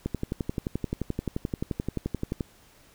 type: click train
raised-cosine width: 3 ms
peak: -15 dBFS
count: 28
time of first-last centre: 0.06-2.408 s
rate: 11.5 Hz
effects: pink hiss -57 dBFS RMS until 2.94 s